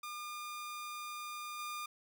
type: tone with level steps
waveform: sawtooth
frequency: 1208 Hz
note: D6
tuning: 48 cents sharp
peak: -38 / -36 dBFS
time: 0.03-1.86 s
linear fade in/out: 5 ms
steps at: 1.59 s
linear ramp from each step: 2 ms
effects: none